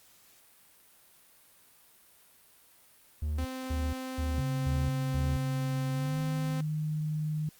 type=tone bursts; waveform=triangle; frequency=75.4 Hz; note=D2; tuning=46 cents sharp; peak=-27 dBFS; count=5; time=3.22-5.37 s; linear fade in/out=5 ms; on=230 ms; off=250 ms
type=tone; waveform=sawtooth; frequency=259.7 Hz; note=C4; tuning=13 cents flat; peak=-32 dBFS; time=3.38-6.61 s; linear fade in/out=5 ms
type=tone with pitch glide; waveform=sine; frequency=136.8 to 153.55 Hz; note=C#3 to D#3; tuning=-23 to -23 cents; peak=-29 dBFS; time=4.38-7.49 s; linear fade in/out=2 ms; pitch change=+200 cents; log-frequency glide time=5.93-6.19 s
effects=white hiss -60 dBFS RMS until 7.59 s + Opus 48 kbps